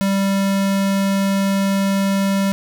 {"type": "tone", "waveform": "square", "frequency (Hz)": 196, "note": "G3", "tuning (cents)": 0, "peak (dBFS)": -16, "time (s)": [0.01, 2.52], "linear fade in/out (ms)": 0, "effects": []}